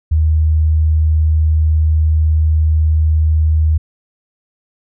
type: tone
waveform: sine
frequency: 78.2 Hz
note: D#2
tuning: 9 cents sharp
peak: -9 dBFS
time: 0.11-3.78 s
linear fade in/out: 10 ms
effects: none